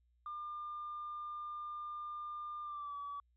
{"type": "tone with pitch glide", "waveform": "sine", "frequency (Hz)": [1200, 1144.5], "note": ["D6", "D6"], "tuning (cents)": [37, -45], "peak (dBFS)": -40, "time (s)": [0.26, 3.2], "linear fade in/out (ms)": 2, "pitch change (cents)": -82, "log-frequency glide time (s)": [2.63, 2.96], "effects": ["tanh soft clip ceiling -37 dBFS", "added 60 Hz sine -70 dBFS peak until 3.36 s"]}